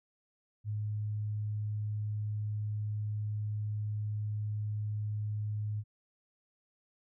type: tone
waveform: sine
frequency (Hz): 105.6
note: G#2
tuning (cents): +29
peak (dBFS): -32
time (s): 0.64-5.84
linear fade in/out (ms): 50
effects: none